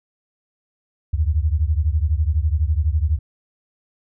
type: beating tone pair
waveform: sine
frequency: 72.7 / 84.7 Hz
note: D2 / E2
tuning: -17 / +48 cents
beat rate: 12 Hz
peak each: -18 / -20 dBFS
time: 1.13-3.19 s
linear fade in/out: 10 ms
effects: none